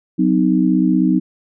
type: chord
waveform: sine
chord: C diminished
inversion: second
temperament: equal with one note detuned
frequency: 185 / 255.2 / 311.1 Hz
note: Gb3 / C4 / Eb4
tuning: 0 / -43 / 0 cents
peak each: -16 dBFS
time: 0.18-1.2 s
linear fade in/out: 20 ms
effects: none

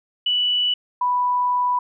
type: tone pair in turn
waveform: sine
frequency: 2960 / 987.8 Hz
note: F#7 / B5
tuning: 0 / 0 cents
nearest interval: octave + perfect fifth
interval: 1900 cents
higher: first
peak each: -17 dBFS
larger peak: neither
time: 0.26-0.74 / 1.01-1.79 s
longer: second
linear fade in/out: 5 ms
effects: none

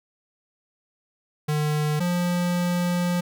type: tone pair in turn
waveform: square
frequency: 150.7 / 176.34 Hz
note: D3 / F3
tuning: +45 / +17 cents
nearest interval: minor third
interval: 272 cents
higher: second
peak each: -22 dBFS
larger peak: neither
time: 1.48-2 / 2-3.21 s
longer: second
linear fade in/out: 10 ms
effects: none

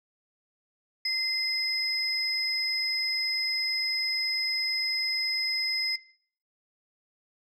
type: tone pair together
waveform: sine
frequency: 2074 / 5077 Hz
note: C7 / D#8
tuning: -16 / +34 cents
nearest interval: octave + minor third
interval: 1550 cents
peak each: -31 / -25 dBFS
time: 1.05-5.96 s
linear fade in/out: 5 ms
effects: noise-tail reverb RT60 0.5 s tail -18 dB re dry + tanh soft clip ceiling -20 dBFS

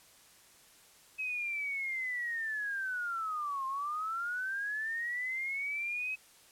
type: linear two-way sweep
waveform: sine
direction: down then up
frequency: 2561 to 1052 to 2561 Hz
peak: -33 dBFS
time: 1.18-6.16 s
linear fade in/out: 20 ms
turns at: 3.66 s
effects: white hiss -60 dBFS RMS until 6.51 s + low-pass 12000 Hz 12 dB/octave

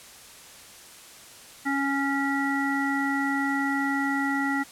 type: harmonic tone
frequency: 277.2 Hz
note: C#4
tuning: in tune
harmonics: 1 / 3 / 5 / 7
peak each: -26 / -31 / -32 / -29 dBFS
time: 1.65-4.64 s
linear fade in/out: 20 ms
effects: white hiss -47 dBFS RMS until 4.71 s + low-pass 11000 Hz 12 dB/octave

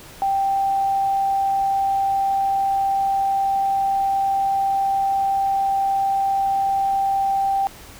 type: tone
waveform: sine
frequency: 784 Hz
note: G5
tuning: in tune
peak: -17 dBFS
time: 0.22-7.67 s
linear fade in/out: 0 ms
effects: pink hiss -42 dBFS RMS until 7.99 s

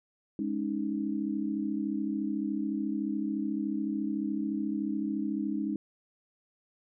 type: chord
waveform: sine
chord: Ab suspended fourth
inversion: none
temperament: equal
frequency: 207.7 / 277.2 / 311.1 Hz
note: Ab3 / Db4 / Eb4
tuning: 0 / 0 / 0 cents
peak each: -33 / -34 / -33 dBFS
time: 0.39-5.76 s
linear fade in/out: 2 ms
effects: none

